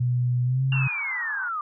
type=tone with pitch glide; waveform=sine; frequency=123.47 to 133.1 Hz; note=B2 to C3; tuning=0 to +30 cents; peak=-20 dBFS; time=0-0.88 s; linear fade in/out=10 ms; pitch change=+130 cents; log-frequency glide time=0.44-0.63 s
type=band-pass noise; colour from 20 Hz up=white; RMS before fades=-38 dBFS; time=0.72-1.49 s; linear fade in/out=5 ms; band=860 to 1700 Hz; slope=96 dB/octave
type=linear sweep; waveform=sine; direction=down; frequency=2794 to 1174.7 Hz; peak=-26 dBFS; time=0.72-1.61 s; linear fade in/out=2 ms
effects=none